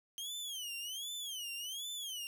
sawtooth tone with vibrato, 3125 Hz, G7, 6 cents flat, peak -37 dBFS, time 0.18-2.27 s, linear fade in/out 0 ms, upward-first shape sine, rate 1.3 Hz, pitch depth 210 cents each way, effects none

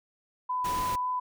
sine tone with vibrato, 999 Hz, B5, 20 cents sharp, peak -27 dBFS, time 0.49-1.2 s, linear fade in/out 10 ms, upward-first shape sine, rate 3.7 Hz, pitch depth 9 cents each way
pink noise, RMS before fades -37 dBFS, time 0.64-0.96 s, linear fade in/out 10 ms
effects none

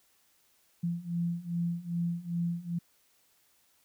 sine beating tone pair, 169.8 / 172.3 Hz, F3 / F3, -48 / -23 cents, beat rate 2.5 Hz, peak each -34 / -32 dBFS, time 0.83-2.79 s, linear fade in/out 10 ms, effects white hiss -68 dBFS RMS until 3.84 s

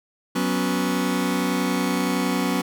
sawtooth chord, F# suspended fourth, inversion none, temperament just, 185 / 246.7 / 277.5 Hz, F#3 / B3 / C#4, 0 / -2 / +2 cents, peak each -21 dBFS, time 0.35-2.62 s, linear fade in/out 10 ms, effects none

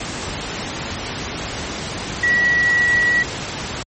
sine tone in noise, 1933 Hz, B6, 38 cents flat, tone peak -13 dBFS, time 2.23-3.23 s, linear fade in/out 5 ms, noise pink, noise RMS -26 dBFS, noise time 0-3.83 s, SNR +10 dB, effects high-pass 60 Hz 12 dB/octave + MP3 32 kbps

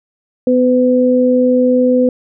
sine tone pair together, 250.5 / 504 Hz, B3 / B4, +25 / +35 cents, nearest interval octave, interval 1210 cents, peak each -11 dBFS, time 0.47-2.09 s, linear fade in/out 2 ms, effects none

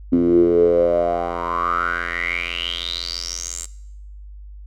10% pulse tone with band-pass filter sweep, 86 Hz, F2, 26 cents flat, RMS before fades -20 dBFS, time 0.12-3.66 s, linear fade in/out 10 ms, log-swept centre 270 to 7800 Hz, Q 9.1, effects noise-tail reverb RT60 0.8 s tail -20 dB re dry + added 50 Hz sine -35 dBFS peak until 4.66 s

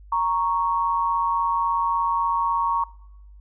sine tone pair together, 932.3 / 1108.7 Hz, A#5 / C#6, 0 / 0 cents, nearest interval minor third, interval 300 cents, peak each -22 dBFS, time 0.12-2.84 s, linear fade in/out 5 ms, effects noise-tail reverb RT60 0.9 s tail -23 dB re dry + added 50 Hz sine -43 dBFS peak until 3.4 s

